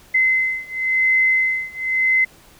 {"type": "beating tone pair", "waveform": "sine", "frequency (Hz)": [2054, 2054.95], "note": ["C7", "C7"], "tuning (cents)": [-33, -32], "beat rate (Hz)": 0.95, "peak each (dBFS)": [-18, -19], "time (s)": [0.14, 2.25], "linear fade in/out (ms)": 10, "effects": ["pink hiss -49 dBFS RMS until 2.59 s"]}